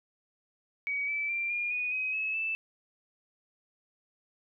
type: tone with pitch steps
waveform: sine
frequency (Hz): 2263 / 2313 / 2365 / 2417 / 2471 / 2526 / 2582 / 2639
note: C#7 / D7 / D7 / D7 / D#7 / D#7 / E7 / E7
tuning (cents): +35 / -27 / +12 / +49 / -13 / +26 / -37 / +1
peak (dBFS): -29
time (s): 0.87-2.55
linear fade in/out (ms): 0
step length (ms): 210
effects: none